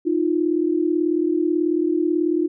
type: tone pair together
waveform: sine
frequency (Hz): 310.9 / 349.2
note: D#4 / F4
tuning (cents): -1 / 0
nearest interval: major second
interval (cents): 201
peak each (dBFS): -20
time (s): 0.05-2.48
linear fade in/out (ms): 20
effects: none